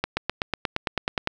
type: accelerating click train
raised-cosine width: 0.3 ms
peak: -7 dBFS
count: 12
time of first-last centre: 0.04-1.274 s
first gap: 130 ms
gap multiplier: 0.97
effects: none